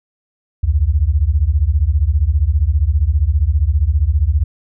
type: beating tone pair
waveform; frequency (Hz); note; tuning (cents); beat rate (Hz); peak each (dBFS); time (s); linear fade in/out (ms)
sine; 66.9 / 81.9; C2 / E2; +39 / -11; 15; -14 / -14; 0.63-4.44; 10
effects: none